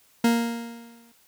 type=tone with exponential decay; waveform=40% pulse; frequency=233.1 Hz; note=A#3; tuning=in tune; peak=-15 dBFS; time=0.24-1.12 s; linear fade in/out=5 ms; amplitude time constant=190 ms; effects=white hiss -60 dBFS RMS until 1.27 s